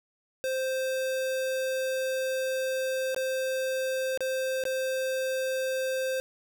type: tone with dropouts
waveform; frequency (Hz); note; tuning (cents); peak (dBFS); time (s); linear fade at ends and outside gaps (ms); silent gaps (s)
square; 523; C5; -1; -28; 0.44-6.2; 0; 3.146-3.163 / 4.175-4.206 / 4.638-4.653
effects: none